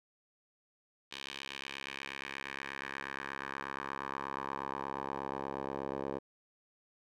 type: tone with band-pass filter sweep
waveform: 10% pulse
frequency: 68.4 Hz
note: C#2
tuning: 23 cents flat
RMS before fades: -41 dBFS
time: 1.11-6.19 s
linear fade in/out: 10 ms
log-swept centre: 3300 to 580 Hz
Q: 2
effects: none